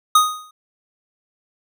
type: tone with exponential decay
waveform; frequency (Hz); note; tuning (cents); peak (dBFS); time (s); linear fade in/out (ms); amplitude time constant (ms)
square; 1244.5; D#6; 0; -8; 0.15-0.51; 5; 78
effects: none